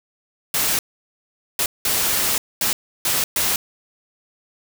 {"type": "noise bursts at uneven times", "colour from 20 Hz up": "white", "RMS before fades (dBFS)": -20, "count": 6, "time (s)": [[0.54, 0.79], [1.59, 1.66], [1.85, 2.38], [2.61, 2.73], [3.05, 3.24], [3.36, 3.56]], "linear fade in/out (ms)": 2, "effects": []}